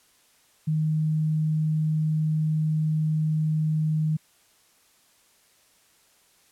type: tone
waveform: sine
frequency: 155.56 Hz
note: D#3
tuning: in tune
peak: -21 dBFS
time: 0.67-4.17 s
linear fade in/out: 10 ms
effects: white hiss -61 dBFS RMS until 6.51 s + low-pass 12000 Hz 12 dB/octave